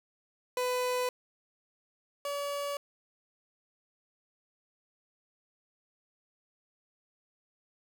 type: tone pair in turn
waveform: 30% pulse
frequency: 499.7 / 570.2 Hz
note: B4 / C#5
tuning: +20 / +49 cents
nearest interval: major second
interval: 229 cents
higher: second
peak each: -26 / -30 dBFS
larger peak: first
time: 0.57-1.09 / 2.25-2.77 s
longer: neither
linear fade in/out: 2 ms
effects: none